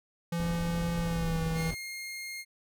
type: tone with pitch glide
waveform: square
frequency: 169.6 to 162.41 Hz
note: E3 to E3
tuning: +50 to -25 cents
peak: -30 dBFS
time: 0.32-1.71 s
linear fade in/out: 5 ms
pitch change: -75 cents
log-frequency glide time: 1.01-1.42 s
type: noise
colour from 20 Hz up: brown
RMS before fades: -37 dBFS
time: 0.39-1.75 s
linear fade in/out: 10 ms
type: tone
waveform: sawtooth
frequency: 2131 Hz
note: C7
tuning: 31 cents sharp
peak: -34 dBFS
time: 1.54-2.45 s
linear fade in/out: 50 ms
effects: none